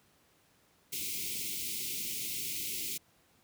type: band-stop noise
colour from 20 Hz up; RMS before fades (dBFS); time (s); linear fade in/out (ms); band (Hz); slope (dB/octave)
white; -37; 0.92-2.98; 10; 430 to 2100; 96
effects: pink hiss -67 dBFS RMS until 3.43 s + high-pass 80 Hz 12 dB/octave